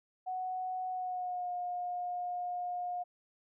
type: tone with pitch glide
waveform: sine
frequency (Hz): 741 to 714.5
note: F#5 to F5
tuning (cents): +2 to +39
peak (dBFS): -34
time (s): 0.26-3.04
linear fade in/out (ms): 20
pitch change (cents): -63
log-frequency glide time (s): 0.89-1.52
effects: none